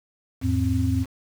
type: tone cluster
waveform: sine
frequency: 83.3 / 106.2 / 262.4 Hz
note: E2 / G#2 / C4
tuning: +19 / +39 / +5 cents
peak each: -24 dBFS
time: 0.41-1.06 s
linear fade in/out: 50 ms
effects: 7-bit